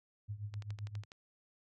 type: tone with tremolo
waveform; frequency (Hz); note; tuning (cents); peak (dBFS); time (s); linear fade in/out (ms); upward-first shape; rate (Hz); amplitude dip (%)
sine; 103.83; G#2; 0; -36; 0.28-1.05; 20; triangle; 7.6; 90
type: click train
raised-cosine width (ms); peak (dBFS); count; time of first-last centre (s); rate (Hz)
0.2; -33; 8; 0.54-1.119; 12.1
effects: none